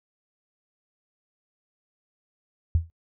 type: tone with exponential decay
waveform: sine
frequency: 82.9 Hz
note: E2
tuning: 10 cents sharp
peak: -14 dBFS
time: 2.75-2.9 s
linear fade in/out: 0 ms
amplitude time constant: 31 ms
effects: noise-tail reverb RT60 0.1 s tail -26 dB re dry